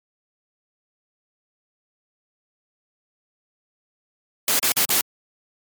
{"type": "noise with dropouts", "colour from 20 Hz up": "white", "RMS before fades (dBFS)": -19, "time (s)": [4.48, 5.01], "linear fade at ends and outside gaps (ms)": 1, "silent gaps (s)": [[4.593, 4.628], [4.72, 4.767], [4.852, 4.891]], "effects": ["high-pass 150 Hz 12 dB/octave", "MP3 96 kbps"]}